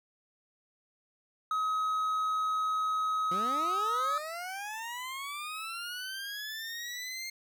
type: tone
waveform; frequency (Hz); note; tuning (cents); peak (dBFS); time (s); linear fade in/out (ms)
triangle; 1271; D#6; +36; -26; 1.51-4.18; 2
type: linear sweep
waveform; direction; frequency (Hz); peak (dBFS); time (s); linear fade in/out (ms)
20% pulse; up; 167.2 to 2126; -32; 3.31-7.3; 5
effects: none